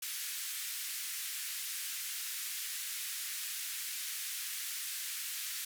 white band-pass noise, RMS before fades -40 dBFS, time 0.02-5.65 s, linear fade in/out 5 ms, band 1600 to 15000 Hz, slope 24 dB/octave, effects none

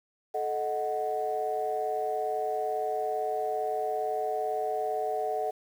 sine chord, D# diminished, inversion second, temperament equal with one note detuned, 434.9 / 622.3 / 740 Hz, A4 / D#5 / F#5, -20 / 0 / 0 cents, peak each -32 / -33 / -30 dBFS, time 0.34-5.51 s, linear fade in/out 10 ms, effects tanh soft clip ceiling -19 dBFS + 9-bit

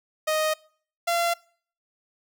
sawtooth tone pair in turn, 622.3 / 685 Hz, D#5 / F5, 0 / -34 cents, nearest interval major second, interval 166 cents, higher second, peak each -18 dBFS, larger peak neither, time 0.27-0.54 / 1.07-1.34 s, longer neither, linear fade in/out 10 ms, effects noise-tail reverb RT60 0.5 s tail -24 dB re dry

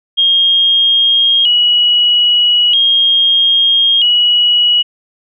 sine tone with vibrato, 3076 Hz, G7, 33 cents flat, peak -7 dBFS, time 0.17-4.83 s, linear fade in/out 20 ms, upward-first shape square, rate 0.39 Hz, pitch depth 90 cents each way, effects none

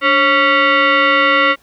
sine tone with frequency modulation, 289.6 Hz, D4, 24 cents flat, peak -9 dBFS, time 0.01-1.56 s, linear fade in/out 50 ms, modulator 833 Hz, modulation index 2.9, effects pink hiss -53 dBFS RMS until 1.62 s

